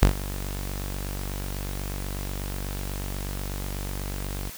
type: tone with ADSR envelope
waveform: sawtooth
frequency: 48.16 Hz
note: G1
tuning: 30 cents flat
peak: -8 dBFS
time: 0.02-4.5 s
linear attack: 7 ms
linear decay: 98 ms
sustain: -18 dB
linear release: 10 ms
effects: white hiss -41 dBFS RMS until 4.57 s